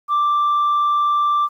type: tone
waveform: sine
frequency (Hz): 1176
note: D6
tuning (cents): +2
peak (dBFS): -12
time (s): 0.08-1.49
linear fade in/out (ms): 50
effects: tanh soft clip ceiling -13 dBFS + 9-bit